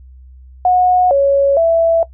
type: tone with pitch steps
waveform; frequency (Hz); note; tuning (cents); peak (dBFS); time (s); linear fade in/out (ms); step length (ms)
sine; 728 / 556 / 663; F#5 / C#5 / E5; -28 / +5 / +10; -8; 0.65-2.03; 2; 460
effects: noise-tail reverb RT60 0.1 s tail -18 dB re dry + added 64 Hz sine -36 dBFS peak until 2.13 s

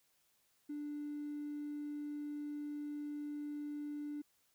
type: tone with hard clipping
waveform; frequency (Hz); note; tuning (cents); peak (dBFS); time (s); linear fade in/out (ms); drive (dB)
triangle; 294.1; D4; +3; -40; 0.69-4.22; 10; 3
effects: white hiss -75 dBFS RMS until 4.54 s

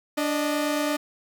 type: tone pair together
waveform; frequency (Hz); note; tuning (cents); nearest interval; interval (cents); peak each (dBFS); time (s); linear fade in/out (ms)
sawtooth; 292.5 / 614; D4 / D#5; -7 / -23; octave + minor second; 1284; -21 / -24; 0.17-0.97; 10
effects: none

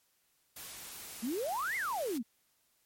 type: noise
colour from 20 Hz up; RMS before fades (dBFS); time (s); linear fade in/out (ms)
white; -46; 0.56-2.18; 5
type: exponential two-way sweep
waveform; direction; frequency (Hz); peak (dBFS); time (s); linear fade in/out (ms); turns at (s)
sine; up then down; 209.8 to 2188 to 209.8; -32; 1.22-2.23; 20; 1.76
effects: white hiss -73 dBFS RMS until 2.85 s + MP3 64 kbps

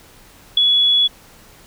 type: tone with ADSR envelope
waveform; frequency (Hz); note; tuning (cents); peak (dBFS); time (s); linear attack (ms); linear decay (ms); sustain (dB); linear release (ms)
sine; 3389; G#7; +34; -7; 0.57-1.08; 5; 4; -4; 18
effects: pink hiss -46 dBFS RMS until 1.66 s

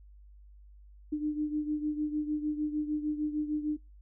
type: beating tone pair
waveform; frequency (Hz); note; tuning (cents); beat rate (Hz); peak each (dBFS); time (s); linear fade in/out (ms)
sine; 300 / 306.6; D4 / D#4; +37 / -25; 6.6; -30 / -36; 1.12-3.77; 10
effects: noise-tail reverb RT60 0.2 s tail -23 dB re dry + added 50 Hz sine -51 dBFS peak until 4.01 s

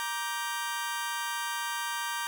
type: chord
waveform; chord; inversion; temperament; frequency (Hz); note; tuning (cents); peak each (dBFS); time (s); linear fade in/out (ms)
sawtooth; G minor; first; just; 940.8 / 1176 / 1568; Bb5 / D6 / G6; +16 / +2 / 0; -31 / -34 / -32; 0-2.27; 0
effects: none

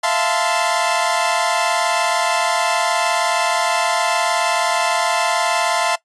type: chord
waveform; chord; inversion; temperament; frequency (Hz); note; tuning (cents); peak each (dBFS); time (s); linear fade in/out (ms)
sawtooth; F major seventh; third; equal with one note detuned; 659.3 / 698.5 / 880 / 1034.5; E5 / F5 / A5 / C6; 0 / 0 / 0 / -20; -18; 0.03-5.96; 10
effects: noise-tail reverb RT60 0.1 s tail -19 dB re dry + resampled to 24000 Hz

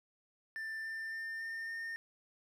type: tone with pitch steps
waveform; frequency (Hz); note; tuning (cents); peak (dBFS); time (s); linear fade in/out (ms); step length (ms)
triangle; 1778 / 1789.3 / 1800.7 / 1812.2 / 1823.8; A6 / A6 / A6 / A#6 / A#6; +18 / +29 / +40 / -49 / -38; -37; 0.56-1.96; 0; 280
effects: none

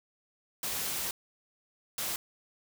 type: noise bursts at uneven times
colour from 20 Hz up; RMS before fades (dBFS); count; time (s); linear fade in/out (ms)
white; -34; 2; 0.63-1.11 / 1.98-2.16; 2
effects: none

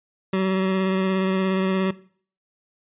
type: tone with vibrato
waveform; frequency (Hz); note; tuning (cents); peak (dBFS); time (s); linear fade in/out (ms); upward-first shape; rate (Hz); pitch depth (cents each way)
25% pulse; 189.5; F#3; +42; -16; 0.33-1.91; 5; sine; 17; 17
effects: noise-tail reverb RT60 0.5 s tail -19 dB re dry + resampled to 8000 Hz

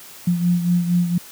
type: beating tone pair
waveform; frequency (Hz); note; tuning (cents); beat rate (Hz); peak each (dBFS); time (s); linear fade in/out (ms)
sine; 174.61 / 178.91; F3 / F3; 0 / +42; 4.3; -16 / -23; 0.27-1.18; 5
effects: white hiss -41 dBFS RMS until 1.31 s + high-pass 80 Hz 12 dB/octave

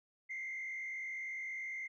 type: tone with frequency modulation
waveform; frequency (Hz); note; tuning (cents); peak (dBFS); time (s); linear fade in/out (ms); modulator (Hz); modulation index
sine; 2093; C7; 0; -38; 0.29-1.88; 20; 48.8; 1.2
effects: tanh soft clip ceiling -36 dBFS

